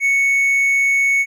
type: tone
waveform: triangle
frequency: 2216 Hz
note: C#7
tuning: 1 cent flat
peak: -11 dBFS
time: 0-1.26 s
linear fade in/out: 50 ms
effects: none